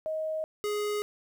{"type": "tone pair in turn", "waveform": ["sine", "square"], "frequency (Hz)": [629, 416.8], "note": ["D#5", "G#4"], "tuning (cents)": [19, 6], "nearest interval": "perfect fifth", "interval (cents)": 713, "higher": "first", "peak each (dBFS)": [-29, -29], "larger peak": "neither", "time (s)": [[0.06, 0.44], [0.64, 1.02]], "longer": "neither", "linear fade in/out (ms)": 0, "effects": ["11-bit"]}